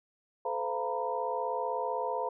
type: tone cluster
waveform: sine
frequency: 434.3 / 510 / 689 / 923 / 983 Hz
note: A4 / C5 / F5 / A#5 / B5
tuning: -23 / -44 / -24 / -17 / -8 cents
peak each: -38 / -35 / -37 / -35 / -38 dBFS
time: 0.45-2.29 s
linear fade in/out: 5 ms
effects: none